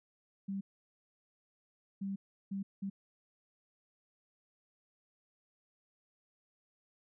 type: tone bursts at uneven times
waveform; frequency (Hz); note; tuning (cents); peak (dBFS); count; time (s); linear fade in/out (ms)
sine; 196; G3; 0; -35; 4; 0.48-0.61 / 2.01-2.16 / 2.51-2.63 / 2.82-2.9; 10
effects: none